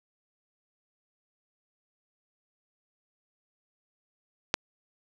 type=click; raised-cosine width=0.2 ms; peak=-5 dBFS; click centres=4.541 s; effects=none